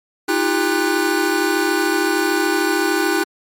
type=tone cluster; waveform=square; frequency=314.7 / 348.1 / 396.2 / 801 / 1482 Hz; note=D#4 / F4 / G4 / G5 / F#6; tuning=+20 / -6 / +18 / +37 / +2 cents; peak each=-22 / -22 / -23 / -26 / -23 dBFS; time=0.28-3.24 s; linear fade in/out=10 ms; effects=MP3 64 kbps